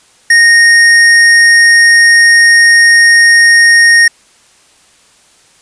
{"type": "tone", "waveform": "square", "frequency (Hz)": 1856, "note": "A#6", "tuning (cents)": -8, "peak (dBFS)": -3, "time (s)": [0.3, 4.08], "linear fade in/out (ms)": 5, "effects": ["white hiss -46 dBFS RMS until 5.61 s", "resampled to 22050 Hz"]}